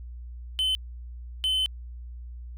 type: tone bursts at uneven times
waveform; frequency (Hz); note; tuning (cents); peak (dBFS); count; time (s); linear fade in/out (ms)
triangle; 3052; G7; -47; -21; 2; 0.59-0.75 / 1.44-1.66; 0
effects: added 60 Hz sine -37 dBFS peak until 2.57 s